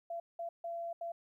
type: tone bursts at uneven times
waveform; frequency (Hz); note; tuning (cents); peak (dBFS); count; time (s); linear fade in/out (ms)
sine; 679; F5; -49; -37; 4; 0.1-0.2 / 0.39-0.49 / 0.64-0.93 / 1.01-1.12; 5
effects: 13-bit